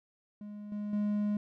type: tone with level steps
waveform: triangle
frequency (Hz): 207.7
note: G#3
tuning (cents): 0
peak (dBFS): -39 / -32 / -26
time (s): 0.41-1.37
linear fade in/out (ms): 2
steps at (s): 0.72 / 0.93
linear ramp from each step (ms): 2
effects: none